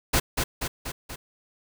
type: noise with echo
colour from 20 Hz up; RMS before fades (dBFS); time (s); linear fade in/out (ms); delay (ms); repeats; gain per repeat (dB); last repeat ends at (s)
pink; -21; 0.13-0.2; 10; 240; 4; -4; 1.16
effects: none